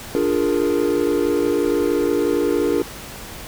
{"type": "chord", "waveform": "triangle", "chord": "Bb dominant seventh", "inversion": "first", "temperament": "equal", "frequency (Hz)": [293.7, 349.2, 415.3, 466.2], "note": ["D4", "F4", "Ab4", "Bb4"], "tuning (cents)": [0, 0, 0, 0], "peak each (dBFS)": -20, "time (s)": [0.15, 2.82], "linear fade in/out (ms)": 0, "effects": ["pink hiss -35 dBFS RMS until 3.47 s"]}